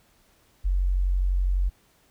sine tone, 45.96 Hz, F#1, 11 cents flat, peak -20 dBFS, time 0.64-1.7 s, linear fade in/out 20 ms, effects pink hiss -62 dBFS RMS until 2.1 s

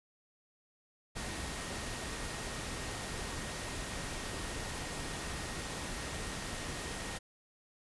sine tone in noise, 1864.7 Hz, A#6, in tune, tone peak -51 dBFS, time 1.15-7.19 s, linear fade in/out 20 ms, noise pink, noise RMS -40 dBFS, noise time 1.15-7.19 s, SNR -14 dB, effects resampled to 24000 Hz

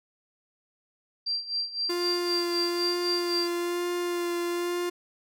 sine tone with tremolo, 4719 Hz, D8, 7 cents sharp, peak -25 dBFS, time 1.26-3.48 s, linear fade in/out 10 ms, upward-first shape sine, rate 3.9 Hz, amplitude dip 80%
45% pulse tone with vibrato, 349.2 Hz, F4, in tune, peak -27 dBFS, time 1.89-4.9 s, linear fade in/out 10 ms, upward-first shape sine, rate 1.1 Hz, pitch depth 14 cents each way
effects none

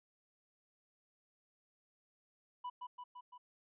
triangle tone with echo, 987.8 Hz, B5, in tune, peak -38 dBFS, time 2.64-2.7 s, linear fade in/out 10 ms, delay 170 ms, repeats 4, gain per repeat -3 dB, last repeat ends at 3.38 s, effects resampled to 8000 Hz

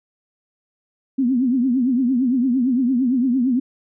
sine tone with vibrato, 252.6 Hz, B3, 39 cents sharp, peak -15 dBFS, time 1.18-3.6 s, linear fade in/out 10 ms, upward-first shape triangle, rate 8.8 Hz, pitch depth 160 cents each way, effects none

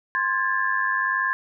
sine tone cluster, 1050 / 1635 / 1736 Hz, C6 / G#6 / A6, +6 / -28 / -24 cents, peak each -25 dBFS, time 0.15-1.33 s, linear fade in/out 0 ms, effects none

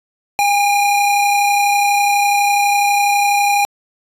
square tone pair together, 812.7 / 2406 Hz, G#5 / D7, -38 / +41 cents, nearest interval octave + perfect fifth, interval 1879 cents, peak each -13 / -21 dBFS, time 0.39-3.65 s, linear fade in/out 0 ms, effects resampled to 32000 Hz

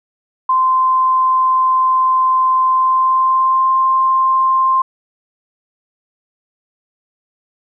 sine tone with pitch glide, 1038 to 1051.3 Hz, C6 to C6, -14 to +8 cents, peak -10 dBFS, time 0.49-4.82 s, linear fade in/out 5 ms, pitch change +22 cents, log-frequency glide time 2.66-3.78 s, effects none

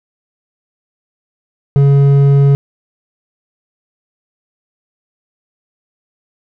sine tone with hard clipping, 140 Hz, C#3, 18 cents sharp, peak -7 dBFS, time 1.76-2.55 s, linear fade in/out 0 ms, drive 6 dB, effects none

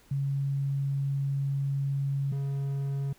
sine / triangle tone pair in turn, 138.59 / 138.59 Hz, C#3 / C#3, 0 / 0 cents, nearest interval unison, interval 0 cents, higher neither, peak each -26 dBFS, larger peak neither, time 0.11-2.32 / 2.32-3.13 s, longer first, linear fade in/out 5 ms, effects pink hiss -60 dBFS RMS until 3.18 s

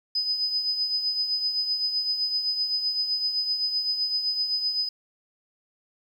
sine tone with tremolo, 5010 Hz, D#8, 11 cents sharp, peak -21 dBFS, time 0.15-4.89 s, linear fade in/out 5 ms, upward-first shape triangle, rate 7.8 Hz, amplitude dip 60%, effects 9-bit

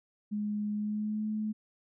sine tone with pitch glide, 208.9 to 214.6 Hz, G#3 to A3, +10 to -43 cents, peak -30 dBFS, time 0.31-1.53 s, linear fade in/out 20 ms, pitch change +47 cents, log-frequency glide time 0.73-1.26 s, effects none

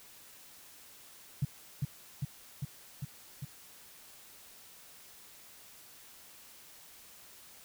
sine tone with echo, 139.6 Hz, C#3, 13 cents sharp, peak -26 dBFS, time 1.42-1.45 s, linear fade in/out 5 ms, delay 400 ms, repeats 5, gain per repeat -2 dB, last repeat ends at 3.45 s, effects white hiss -55 dBFS RMS until 7.64 s

